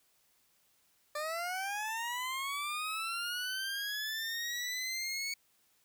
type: linear sweep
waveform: 20% pulse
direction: up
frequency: 587.3 to 2231 Hz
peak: -30 dBFS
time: 1.15-5.34 s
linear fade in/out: 5 ms
effects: white hiss -71 dBFS RMS until 5.84 s